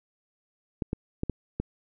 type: clicks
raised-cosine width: 3 ms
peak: -15 dBFS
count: 5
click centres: 0.822 / 0.931 / 1.234 / 1.297 / 1.6 s
effects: none